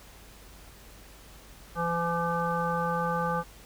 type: harmonic tone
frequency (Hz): 169.6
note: E3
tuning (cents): +50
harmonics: 1 / 3 / 5 / 7 / 9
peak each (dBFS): -32 / -32 / -32 / -31 / -37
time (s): 1.75-3.44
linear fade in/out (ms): 50
effects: added 50 Hz sine -52 dBFS peak until 3.65 s + pink hiss -52 dBFS RMS until 3.65 s